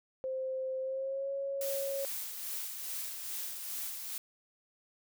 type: tone with pitch glide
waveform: sine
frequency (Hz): 523 to 551.2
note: C5 to C#5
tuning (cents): -1 to -10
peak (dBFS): -33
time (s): 0.24-2.05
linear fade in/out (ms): 0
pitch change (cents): +91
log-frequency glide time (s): 0.8-1.3
type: noise with tremolo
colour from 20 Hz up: blue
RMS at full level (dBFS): -38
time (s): 1.61-4.18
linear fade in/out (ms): 2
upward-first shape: sine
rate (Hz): 2.4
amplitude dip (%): 40
effects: none